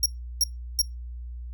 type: tone bursts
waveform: sawtooth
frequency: 5588 Hz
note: F8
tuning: in tune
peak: -16 dBFS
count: 3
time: 0.03-0.817 s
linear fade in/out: 2 ms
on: 29 ms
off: 350 ms
effects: noise-tail reverb RT60 0.2 s tail -23 dB re dry + added 60 Hz sine -34 dBFS peak until 1.53 s